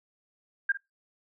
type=tone with echo; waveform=sine; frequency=1603 Hz; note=G6; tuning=38 cents sharp; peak=-21 dBFS; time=0.69-0.72 s; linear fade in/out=5 ms; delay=53 ms; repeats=1; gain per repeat=-14 dB; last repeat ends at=0.773 s; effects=noise-tail reverb RT60 0.2 s tail -22 dB re dry